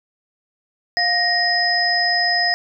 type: tone cluster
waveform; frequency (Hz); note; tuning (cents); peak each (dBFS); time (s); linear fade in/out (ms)
sine; 706 / 1872 / 5060; F5 / A#6 / D#8; +19 / +7 / +28; -22 / -19 / -19; 0.97-2.54; 0
effects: none